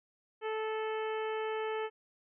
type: harmonic tone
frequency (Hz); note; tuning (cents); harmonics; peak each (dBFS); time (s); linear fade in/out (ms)
437; A4; -12; 1 / 2 / 3 / 4 / 5 / 6 / 7; -34 / -40 / -44 / -46 / -48 / -50 / -51; 0.41-1.9; 50
effects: none